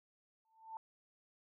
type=tone with exponential growth; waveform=sine; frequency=890 Hz; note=A5; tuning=20 cents sharp; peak=-40 dBFS; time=0.45-0.77 s; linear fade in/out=1 ms; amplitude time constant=68 ms; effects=none